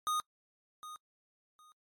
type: tone with echo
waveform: square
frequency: 1238 Hz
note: D#6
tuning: 9 cents flat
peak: -31 dBFS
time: 0.07-0.2 s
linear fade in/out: 0 ms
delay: 760 ms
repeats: 2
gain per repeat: -14 dB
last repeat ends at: 1.72 s
effects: noise-tail reverb RT60 0.1 s tail -26 dB re dry + MP3 64 kbps